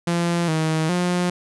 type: tone with pitch steps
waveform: sawtooth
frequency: 171.5 / 158.5 / 177.9 Hz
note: F3 / D#3 / F3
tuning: -31 / +32 / +32 cents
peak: -15 dBFS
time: 0.07-1.3 s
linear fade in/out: 5 ms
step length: 410 ms
effects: resampled to 24000 Hz